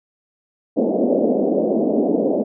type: band-pass noise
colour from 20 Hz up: pink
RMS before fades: -18 dBFS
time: 0.76-2.44 s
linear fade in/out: 20 ms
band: 210 to 640 Hz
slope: 48 dB/octave
effects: none